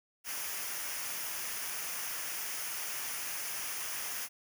white noise with comb filter, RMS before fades -38 dBFS, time 0.24-4.29 s, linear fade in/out 50 ms, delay 0.25 ms, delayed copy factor -0.6, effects none

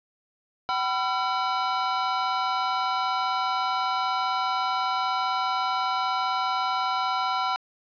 square tone cluster, 760 / 995 / 1359 Hz, F#5 / B5 / F6, +46 / +13 / -48 cents, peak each -29 dBFS, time 0.69-7.56 s, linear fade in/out 0 ms, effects resampled to 11025 Hz + 8-bit

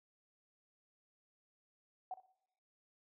sine tone with echo, 745 Hz, F#5, 12 cents sharp, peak -39 dBFS, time 2.11-2.14 s, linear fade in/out 2 ms, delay 61 ms, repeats 2, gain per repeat -14 dB, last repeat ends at 2.262 s, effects noise-tail reverb RT60 0.9 s tail -21 dB re dry

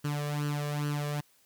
sawtooth tone with flanger, 146.83 Hz, D3, in tune, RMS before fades -32 dBFS, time 0.04-1.21 s, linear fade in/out 10 ms, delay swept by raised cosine 0.67 to 1.77 ms, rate 2.4 Hz, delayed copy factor +0.7, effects white hiss -65 dBFS RMS until 1.45 s

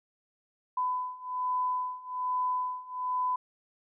sine beating tone pair, 1003 / 1004.2 Hz, B5 / B5, +26 / +29 cents, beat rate 1.2 Hz, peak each -33 / -31 dBFS, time 0.77-3.36 s, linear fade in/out 5 ms, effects none

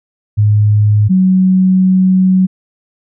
sine tone pair in turn, 105 / 186.74 Hz, G#2 / F#3, +19 / +16 cents, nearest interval minor seventh, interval 997 cents, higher second, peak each -6 dBFS, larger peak neither, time 0.37-1.09 / 1.09-2.47 s, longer second, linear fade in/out 20 ms, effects none

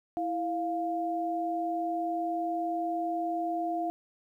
sine tone pair together, 329.6 / 700.1 Hz, E4 / F5, 0 / +4 cents, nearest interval octave + minor second, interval 1304 cents, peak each -33 / -30 dBFS, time 0.17-3.9 s, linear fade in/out 0 ms, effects 11-bit

